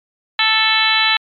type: harmonic tone with a mistuned harmonic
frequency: 440 Hz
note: A4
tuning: in tune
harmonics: 2 / 3 / 4 / 5 / 6 / 7 / 8 / 9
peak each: -22 / -22 / -19 / -20 / -20 / -21 / -22 / -18 dBFS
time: 0.39-1.17 s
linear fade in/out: 2 ms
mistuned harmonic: 8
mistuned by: -46 cents
effects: MP3 96 kbps